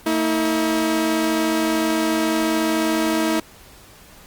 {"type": "tone pair together", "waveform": "sawtooth", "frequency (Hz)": [226.9, 320.7], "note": ["A#3", "E4"], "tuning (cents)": [-47, -48], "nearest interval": "tritone", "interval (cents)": 599, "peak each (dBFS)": [-20, -15], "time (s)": [0.06, 3.4], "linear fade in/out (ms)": 5, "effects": ["pink hiss -46 dBFS RMS until 4.26 s", "Opus 48 kbps"]}